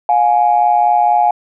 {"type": "tone pair together", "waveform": "sine", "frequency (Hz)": [711.7, 836], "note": ["F5", "G#5"], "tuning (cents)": [33, 11], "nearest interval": "minor third", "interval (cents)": 278, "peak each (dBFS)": -11, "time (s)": [0.09, 1.31], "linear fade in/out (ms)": 2, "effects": ["tanh soft clip ceiling -1 dBFS"]}